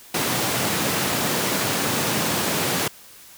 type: high-pass noise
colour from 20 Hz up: pink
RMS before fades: -23 dBFS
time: 0.14-2.88 s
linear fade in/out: 5 ms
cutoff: 120 Hz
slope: 24 dB/octave
effects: white hiss -46 dBFS RMS until 3.37 s